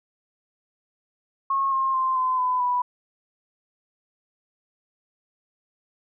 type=tone with pitch steps; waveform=sine; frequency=1088 / 1066.8 / 1046.1 / 1025.7 / 1005.8 / 986.2 Hz; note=C#6 / C6 / C6 / C6 / B5 / B5; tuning=-33 / +33 / -1 / -35 / +31 / -3 cents; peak=-20 dBFS; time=1.5-2.82 s; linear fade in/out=5 ms; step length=220 ms; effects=none